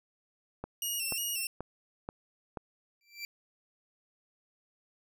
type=click train; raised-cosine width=1 ms; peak=-23 dBFS; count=5; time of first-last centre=0.64-2.572 s; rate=2.07 Hz
type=tone with vibrato; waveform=10% pulse; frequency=2789 Hz; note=F7; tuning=3 cents flat; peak=-24 dBFS; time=0.82-1.47 s; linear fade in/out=2 ms; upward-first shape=square; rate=2.8 Hz; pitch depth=54 cents each way
type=tone with exponential growth; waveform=25% pulse; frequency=2345 Hz; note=D7; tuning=3 cents flat; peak=-31 dBFS; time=3.01-3.25 s; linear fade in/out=1 ms; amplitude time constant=52 ms
effects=none